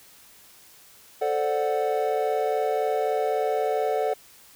triangle chord, D dominant seventh, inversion second, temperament equal, 440 / 523.3 / 587.3 / 740 Hz, A4 / C5 / D5 / F#5, 0 / 0 / 0 / 0 cents, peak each -24 / -29 / -27 / -25 dBFS, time 1.21-4.14 s, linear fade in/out 10 ms, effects white hiss -52 dBFS RMS until 4.55 s

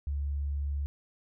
sine tone, 71.2 Hz, C#2, 47 cents sharp, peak -29 dBFS, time 0.07-0.86 s, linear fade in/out 0 ms, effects none

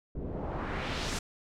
pink noise with low-pass filter sweep, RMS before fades -35 dBFS, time 0.15-1.19 s, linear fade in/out 5 ms, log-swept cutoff 280 to 8300 Hz, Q 1.2, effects none

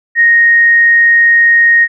sine tone, 1865 Hz, A#6, in tune, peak -4 dBFS, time 0.15-1.88 s, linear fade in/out 50 ms, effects none

